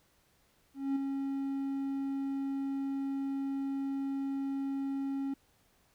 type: tone with ADSR envelope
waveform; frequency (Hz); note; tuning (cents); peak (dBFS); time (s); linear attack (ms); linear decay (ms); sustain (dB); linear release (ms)
triangle; 273.7; C#4; -22; -25; 0.74-5.34; 220; 7; -5; 6
effects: pink hiss -69 dBFS RMS until 5.94 s